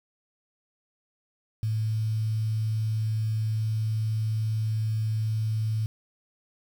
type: tone with quantisation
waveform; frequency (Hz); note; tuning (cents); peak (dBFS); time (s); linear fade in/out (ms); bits
sine; 109.7; A2; -5; -24; 1.63-5.86; 0; 8
effects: none